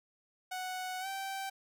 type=tone with pitch glide; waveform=sawtooth; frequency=740 to 777.2 Hz; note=F#5 to G5; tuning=0 to -15 cents; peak=-33 dBFS; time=0.51-1.5 s; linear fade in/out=10 ms; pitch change=+85 cents; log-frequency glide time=1-1.07 s; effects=none